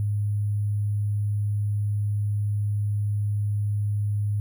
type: tone with sample-and-hold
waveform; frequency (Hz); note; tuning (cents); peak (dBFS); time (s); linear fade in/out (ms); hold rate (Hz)
sine; 103.3; G#2; -9; -22; 0-4.4; 0; 11025
effects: none